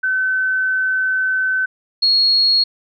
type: tone pair in turn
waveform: sine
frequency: 1523 / 4308 Hz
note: F#6 / C8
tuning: +50 / +50 cents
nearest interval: octave + tritone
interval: 1800 cents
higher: second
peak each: -15 / -11 dBFS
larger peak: second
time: 0.03-1.66 / 2.02-2.64 s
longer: first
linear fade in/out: 10 ms
effects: none